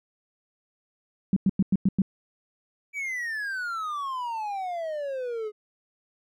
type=tone bursts; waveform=sine; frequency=192.5 Hz; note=G3; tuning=31 cents flat; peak=-17 dBFS; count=6; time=1.33-2.019 s; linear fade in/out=2 ms; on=34 ms; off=97 ms
type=exponential sweep; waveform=triangle; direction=down; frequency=2323 to 415.3 Hz; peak=-27 dBFS; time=2.93-5.52 s; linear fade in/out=50 ms
effects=none